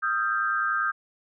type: tone cluster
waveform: sine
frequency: 1244 / 1354 / 1577 Hz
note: D#6 / E6 / G6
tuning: -1 / +46 / +10 cents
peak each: -27 / -30 / -26 dBFS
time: 0.02-0.92 s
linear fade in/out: 20 ms
effects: none